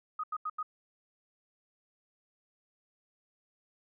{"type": "tone bursts", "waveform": "sine", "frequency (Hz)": 1250, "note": "D#6", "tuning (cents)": 8, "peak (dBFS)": -32, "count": 4, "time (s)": [0.19, 0.629], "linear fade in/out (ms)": 5, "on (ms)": 46, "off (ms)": 85, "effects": []}